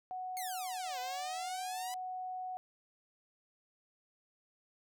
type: tone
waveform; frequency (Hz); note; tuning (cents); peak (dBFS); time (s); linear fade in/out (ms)
sine; 740; F#5; 0; -38; 0.11-2.57; 0
type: exponential two-way sweep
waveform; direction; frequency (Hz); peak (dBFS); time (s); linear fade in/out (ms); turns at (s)
5% pulse; down then up; 2217 to 493.9 to 1001; -31; 0.37-1.94; 0; 0.99
effects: none